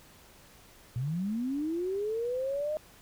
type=linear sweep; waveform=sine; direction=up; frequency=115.4 to 621 Hz; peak=-29 dBFS; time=0.96-2.77 s; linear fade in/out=0 ms; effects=pink hiss -56 dBFS RMS until 3.01 s